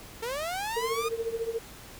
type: linear sweep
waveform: sawtooth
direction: up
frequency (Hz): 440 to 1244.5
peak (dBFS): -27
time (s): 0.22-1.09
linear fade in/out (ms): 10
type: tone with tremolo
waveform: sine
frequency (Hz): 456.8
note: A#4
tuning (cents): -35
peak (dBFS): -25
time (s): 0.76-1.59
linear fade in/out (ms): 10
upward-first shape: triangle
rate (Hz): 14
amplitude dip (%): 90
effects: pink hiss -47 dBFS RMS until 1.99 s